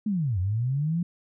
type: linear two-way sweep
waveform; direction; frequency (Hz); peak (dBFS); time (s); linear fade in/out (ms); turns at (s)
sine; down then up; 221.2 to 87.31 to 177.1; -23; 0.06-1.03; 5; 0.39
effects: none